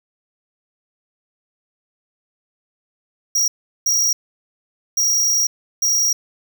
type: tone bursts at uneven times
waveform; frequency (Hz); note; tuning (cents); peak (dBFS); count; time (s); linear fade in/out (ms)
square; 5690; F8; +31; -15; 4; 3.35-3.48 / 3.86-4.13 / 4.97-5.47 / 5.82-6.13; 5
effects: none